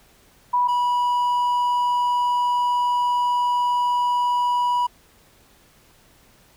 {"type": "tone pair in turn", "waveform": ["sine", "triangle"], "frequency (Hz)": [981, 976.5], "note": ["B5", "B5"], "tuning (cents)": [-12, -20], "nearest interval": "unison", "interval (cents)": 8, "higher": "first", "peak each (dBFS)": -16, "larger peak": "neither", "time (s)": [[0.53, 0.68], [0.68, 4.87]], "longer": "second", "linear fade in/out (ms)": 10, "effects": ["pink hiss -55 dBFS RMS until 6.56 s"]}